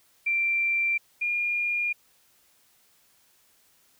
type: tone pair in turn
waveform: sine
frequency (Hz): 2357 / 2418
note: D7 / D7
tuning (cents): +6 / +50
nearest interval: unison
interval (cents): 44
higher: second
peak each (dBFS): -22 / -24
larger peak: first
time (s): 0.26-0.98 / 1.21-1.93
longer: neither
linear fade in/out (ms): 10
effects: white hiss -63 dBFS RMS until 3.99 s